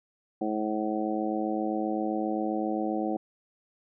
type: harmonic tone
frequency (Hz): 107.6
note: A2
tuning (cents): -38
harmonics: 2 / 3 / 4 / 5 / 6 / 7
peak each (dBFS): -33 / -30 / -38 / -35 / -40 / -34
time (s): 0.41-3.17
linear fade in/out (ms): 5
effects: none